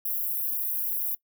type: high-pass noise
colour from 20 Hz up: white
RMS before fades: -29 dBFS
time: 0.05-1.15 s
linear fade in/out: 5 ms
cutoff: 11000 Hz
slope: 96 dB/octave
effects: noise-tail reverb RT60 0.1 s tail -21 dB re dry